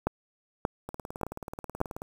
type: two click trains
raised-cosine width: 1 ms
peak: -23 / -11 dBFS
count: 22 / 4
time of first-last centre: 0.89-2.019 / 0.07-1.814 s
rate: 18.6 / 1.72 Hz
effects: 7-bit

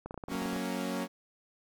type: clicks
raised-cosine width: 1 ms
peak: -26 dBFS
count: 12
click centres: 0.06 / 0.109 / 0.143 / 0.177 / 0.238 / 0.285 / 0.317 / 0.353 / 0.42 / 0.458 / 0.531 / 0.563 s
type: chord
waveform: sawtooth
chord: F# major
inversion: none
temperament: equal with one note detuned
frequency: 185 / 232.1 / 277.2 Hz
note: F#3 / A#3 / C#4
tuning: 0 / -7 / 0 cents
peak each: -33 dBFS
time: 0.28-1.08 s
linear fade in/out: 50 ms
effects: none

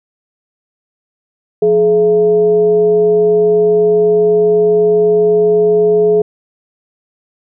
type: tone with frequency modulation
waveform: sine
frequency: 424 Hz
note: G#4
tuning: 36 cents sharp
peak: -7 dBFS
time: 1.62-6.22 s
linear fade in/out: 5 ms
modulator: 248 Hz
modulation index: 0.39
effects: none

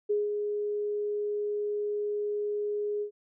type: tone with ADSR envelope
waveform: sine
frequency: 415.3 Hz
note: G#4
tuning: in tune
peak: -23 dBFS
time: 0.09-3.11 s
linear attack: 15 ms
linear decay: 180 ms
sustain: -5 dB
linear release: 94 ms
effects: none

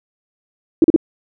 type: tone bursts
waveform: sine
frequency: 326.3 Hz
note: E4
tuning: 18 cents flat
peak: -5 dBFS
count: 3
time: 0.82-0.962 s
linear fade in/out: 2 ms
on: 22 ms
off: 38 ms
effects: none

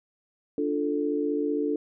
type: chord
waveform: sine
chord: D minor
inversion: none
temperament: equal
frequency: 293.7 / 349.2 / 440 Hz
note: D4 / F4 / A4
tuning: 0 / 0 / 0 cents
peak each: -27 / -32 / -28 dBFS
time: 0.58-1.76 s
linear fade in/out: 2 ms
effects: none

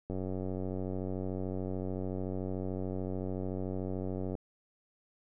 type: click train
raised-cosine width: 2 ms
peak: -24 dBFS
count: 399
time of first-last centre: 0.1-4.352 s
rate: 93.6 Hz
effects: none

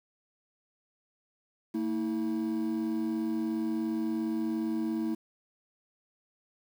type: tone pair together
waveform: triangle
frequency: 225.9 / 323.1 Hz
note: A3 / E4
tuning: +46 / -35 cents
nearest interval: tritone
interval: 619 cents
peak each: -29 / -28 dBFS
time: 1.74-5.15 s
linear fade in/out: 10 ms
effects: tanh soft clip ceiling -22 dBFS + 9-bit

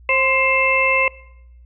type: harmonic tone with a mistuned harmonic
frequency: 530 Hz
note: C5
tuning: 22 cents sharp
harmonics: 1 / 2 / 4 / 5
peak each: -21 / -22 / -18 / -18 dBFS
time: 0.09-1.08 s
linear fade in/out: 2 ms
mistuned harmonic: 2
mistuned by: -33 cents
effects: noise-tail reverb RT60 0.8 s tail -21 dB re dry + added 60 Hz sine -42 dBFS peak until 1.65 s

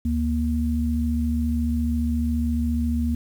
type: tone pair together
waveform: sine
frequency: 73.9 / 236.1 Hz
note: D2 / A#3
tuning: +11 / +22 cents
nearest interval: octave + minor sixth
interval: 2011 cents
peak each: -23 dBFS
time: 0.05-3.15 s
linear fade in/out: 5 ms
effects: 8-bit

